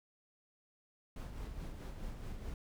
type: noise with tremolo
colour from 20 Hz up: brown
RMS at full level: -42 dBFS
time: 1.16-2.54 s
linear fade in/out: 2 ms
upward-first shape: sine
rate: 4.7 Hz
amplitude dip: 45%
effects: none